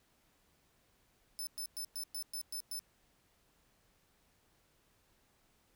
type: tone bursts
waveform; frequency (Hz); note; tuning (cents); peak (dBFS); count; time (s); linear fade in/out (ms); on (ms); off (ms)
15% pulse; 5274; E8; 0; -33; 8; 1.39-2.792; 0; 79; 110
effects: pink hiss -72 dBFS RMS until 5.75 s